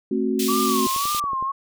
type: chord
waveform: sine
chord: F# diminished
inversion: first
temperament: just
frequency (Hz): 222 / 266.4 / 370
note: A3 / C4 / F#4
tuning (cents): +16 / +31 / 0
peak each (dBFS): -24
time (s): 0.11-0.87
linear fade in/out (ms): 5
type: high-pass noise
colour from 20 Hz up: pink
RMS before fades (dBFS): -28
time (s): 0.39-1.2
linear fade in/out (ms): 5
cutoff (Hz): 2900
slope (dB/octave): 24
type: tone with vibrato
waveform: sine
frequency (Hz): 1124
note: C#6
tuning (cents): +24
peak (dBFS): -22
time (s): 0.48-1.52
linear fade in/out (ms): 10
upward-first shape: sine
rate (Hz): 1.9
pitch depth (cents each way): 110
type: click train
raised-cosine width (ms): 2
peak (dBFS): -25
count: 7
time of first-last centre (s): 0.87-1.426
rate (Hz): 10.8
effects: none